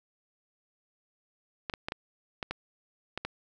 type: clicks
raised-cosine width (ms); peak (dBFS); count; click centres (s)
0.3; -17; 8; 1.698 / 1.738 / 1.885 / 1.921 / 2.428 / 2.51 / 3.176 / 3.25
effects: none